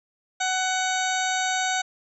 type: harmonic tone with a mistuned harmonic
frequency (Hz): 747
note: F#5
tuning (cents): +16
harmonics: 1 / 2 / 3 / 4 / 5 / 6 / 8 / 9 / 10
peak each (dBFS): -26 / -28 / -33 / -37 / -32 / -39 / -34 / -38 / -35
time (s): 0.4-1.82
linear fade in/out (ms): 10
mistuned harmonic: 8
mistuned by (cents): +22
effects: none